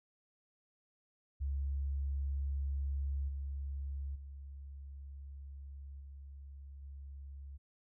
sine tone with level steps, 69.3 Hz, C#2, in tune, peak -33 / -37 / -45 / -47 / -45 dBFS, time 1.4-7.58 s, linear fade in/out 20 ms, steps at 3.28 / 4.15 / 6 / 6.82 s, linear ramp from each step 10 ms, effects none

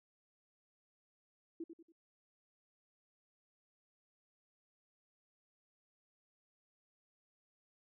sine tone with echo, 330.9 Hz, E4, 7 cents sharp, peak -40 dBFS, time 1.6-1.64 s, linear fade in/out 5 ms, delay 94 ms, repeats 3, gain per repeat -8 dB, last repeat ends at 1.922 s, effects none

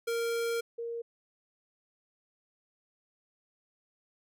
square / sine tone pair in turn, 464.6 / 466.4 Hz, A#4 / A#4, -6 / +1 cents, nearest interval unison, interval 7 cents, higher second, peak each -30 / -34 dBFS, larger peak first, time 0.07-0.61 / 0.78-1.02 s, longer first, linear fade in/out 10 ms, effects none

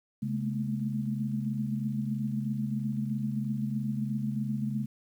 sine tone cluster, 135.3 / 212.3 / 220.2 / 235.4 Hz, C#3 / G#3 / A3 / A#3, -42 / +38 / +2 / +17 cents, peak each -33 / -31 / -40 / -40 dBFS, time 0.22-4.86 s, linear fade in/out 10 ms, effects 10-bit

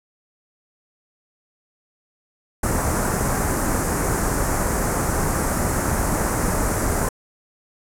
pink band-stop noise, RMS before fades -21 dBFS, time 2.63-7.09 s, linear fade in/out 5 ms, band 1700 to 6800 Hz, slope 24 dB/octave, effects low-pass 11000 Hz 12 dB/octave

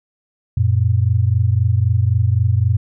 sine tone pair together, 92.5 / 116.34 Hz, F#2 / A#2, 0 / -3 cents, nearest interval major third, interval 397 cents, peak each -15 dBFS, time 0.57-2.77 s, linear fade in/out 5 ms, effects none

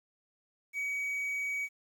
triangle tone with quantisation, 2264 Hz, C#7, 36 cents sharp, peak -30 dBFS, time 0.73-1.69 s, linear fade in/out 50 ms, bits 10, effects none

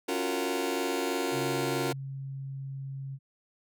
sawtooth chord, Gb major seventh, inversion second, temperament just, 277.5 / 346.9 / 370 / 462.5 Hz, Db4 / F4 / Gb4 / Bb4, +2 / -12 / 0 / -14 cents, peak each -30 dBFS, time 0.08-1.93 s, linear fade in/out 10 ms
sine tone, 135.9 Hz, C#3, 34 cents flat, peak -35 dBFS, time 1.31-3.19 s, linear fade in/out 50 ms
effects none

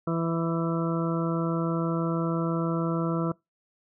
harmonic tone with a mistuned harmonic, 166.2 Hz, E3, 15 cents sharp, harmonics 1 / 2 / 3 / 4 / 6 / 7 / 8, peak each -27 / -30 / -34 / -36 / -40 / -39 / -36 dBFS, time 0.07-3.32 s, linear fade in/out 5 ms, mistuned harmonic 4, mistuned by -15 cents, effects noise-tail reverb RT60 0.2 s tail -24 dB re dry

